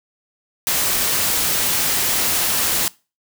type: noise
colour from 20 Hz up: white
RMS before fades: -19 dBFS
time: 0.67-2.88 s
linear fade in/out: 0 ms
effects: noise-tail reverb RT60 0.3 s tail -22 dB re dry